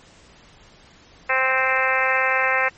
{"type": "harmonic tone", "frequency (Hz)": 261.6, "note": "C4", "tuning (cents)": 0, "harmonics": [2, 3, 4, 5, 6, 7, 8, 9, 10], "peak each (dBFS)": [-26, -27, -26, -27, -25, -24, -24, -29, -27], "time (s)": [1.29, 2.69], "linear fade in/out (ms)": 10, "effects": ["pink hiss -50 dBFS RMS until 2.77 s", "MP3 32 kbps"]}